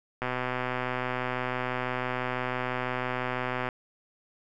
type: click train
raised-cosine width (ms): 0.5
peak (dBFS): -15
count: 438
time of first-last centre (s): 0.22-3.688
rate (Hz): 126
effects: none